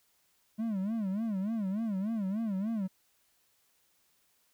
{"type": "tone with vibrato", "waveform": "triangle", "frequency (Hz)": 207.7, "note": "G#3", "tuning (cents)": 0, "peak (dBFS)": -28, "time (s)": [0.58, 2.88], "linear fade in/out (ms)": 20, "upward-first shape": "sine", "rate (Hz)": 3.4, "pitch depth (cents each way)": 180, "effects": ["white hiss -71 dBFS RMS until 4.53 s"]}